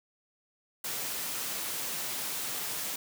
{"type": "high-pass noise", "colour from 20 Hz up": "white", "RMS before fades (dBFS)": -35, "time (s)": [0.84, 2.96], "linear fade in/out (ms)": 5, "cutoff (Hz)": 110, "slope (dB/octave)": 12, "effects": []}